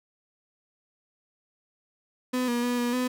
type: tone with pitch steps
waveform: 35% pulse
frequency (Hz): 252.2 / 239.7 / 244.3 / 241.3 / 251.6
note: B3 / A#3 / B3 / B3 / B3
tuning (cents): +36 / +48 / -19 / -40 / +32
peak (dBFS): -23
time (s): 2.33-3.08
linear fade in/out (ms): 10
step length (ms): 150
effects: none